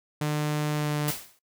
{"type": "tone with pitch glide", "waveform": "sawtooth", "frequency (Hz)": [150, 148.71], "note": ["D3", "D3"], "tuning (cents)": [37, 22], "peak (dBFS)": -21, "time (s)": [0.21, 1.11], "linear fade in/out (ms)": 5, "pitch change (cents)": -15, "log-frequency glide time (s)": [0.72, 0.99]}
{"type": "noise with exponential decay", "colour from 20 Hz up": "white", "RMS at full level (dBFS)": -27, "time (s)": [1.08, 1.39], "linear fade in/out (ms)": 2, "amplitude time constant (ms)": 66}
{"effects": ["noise-tail reverb RT60 0.1 s tail -19 dB re dry"]}